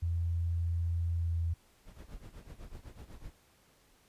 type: tone with pitch glide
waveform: sine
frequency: 84.7 to 83.49 Hz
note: E2 to E2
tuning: +48 to +23 cents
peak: -29 dBFS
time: 0.02-1.54 s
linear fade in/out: 10 ms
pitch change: -25 cents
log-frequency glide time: 1.11-1.41 s
type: noise with tremolo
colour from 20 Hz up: brown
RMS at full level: -44 dBFS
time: 1.85-3.35 s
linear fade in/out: 50 ms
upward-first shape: triangle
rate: 8 Hz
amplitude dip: 95%
effects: pink hiss -66 dBFS RMS until 4.08 s + resampled to 32000 Hz